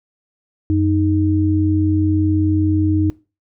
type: tone pair together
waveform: sine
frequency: 92.5 / 311.1 Hz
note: F#2 / D#4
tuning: 0 / 0 cents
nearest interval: octave + major sixth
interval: 2100 cents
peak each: -16 dBFS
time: 0.7-3.1 s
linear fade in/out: 0 ms
effects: noise-tail reverb RT60 0.3 s tail -21 dB re dry